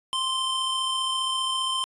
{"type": "tone pair together", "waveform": "square", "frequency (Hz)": [1048, 3109], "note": ["C6", "G7"], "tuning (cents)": [2, -15], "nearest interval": "octave + perfect fifth", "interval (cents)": 1883, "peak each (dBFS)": [-29, -27], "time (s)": [0.13, 1.84], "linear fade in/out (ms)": 0, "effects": ["resampled to 24000 Hz"]}